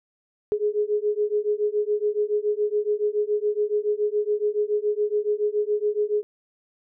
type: beating tone pair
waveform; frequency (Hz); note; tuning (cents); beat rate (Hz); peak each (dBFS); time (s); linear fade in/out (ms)
sine; 415.3 / 422.4; G#4 / G#4; 0 / +29; 7.1; -24; 0.52-6.23; 0
effects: none